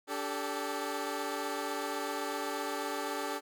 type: chord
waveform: 15% pulse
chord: D suspended fourth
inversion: none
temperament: equal with one note detuned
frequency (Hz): 288.1 / 392 / 440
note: D4 / G4 / A4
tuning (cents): -33 / 0 / 0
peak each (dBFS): -32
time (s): 0.07-3.41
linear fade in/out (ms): 50
effects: none